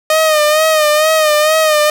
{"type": "tone with vibrato", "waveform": "sawtooth", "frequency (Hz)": 617, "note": "D#5", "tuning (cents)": -15, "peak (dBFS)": -5, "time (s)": [0.1, 1.9], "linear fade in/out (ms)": 2, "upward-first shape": "sine", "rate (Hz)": 2.2, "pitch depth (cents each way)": 54, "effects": []}